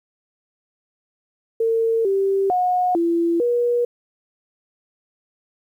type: tone with pitch steps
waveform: sine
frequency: 453.8 / 390.7 / 726 / 338 / 480.8 Hz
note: A#4 / G4 / F#5 / E4 / B4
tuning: -47 / -6 / -33 / +43 / -46 cents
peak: -16 dBFS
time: 1.6-3.85 s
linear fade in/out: 5 ms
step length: 450 ms
effects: 9-bit